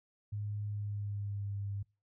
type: tone with pitch glide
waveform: sine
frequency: 103.83 to 100.29 Hz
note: G#2 to G2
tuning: 0 to +40 cents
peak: -35 dBFS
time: 0.32-1.83 s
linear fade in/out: 10 ms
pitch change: -60 cents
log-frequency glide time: 0.66-1.56 s
effects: noise-tail reverb RT60 0.3 s tail -25 dB re dry